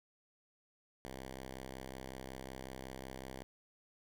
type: tone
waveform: 5% pulse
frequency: 65.41 Hz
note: C2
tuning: in tune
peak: -34 dBFS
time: 1.05-3.43 s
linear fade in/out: 0 ms
effects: none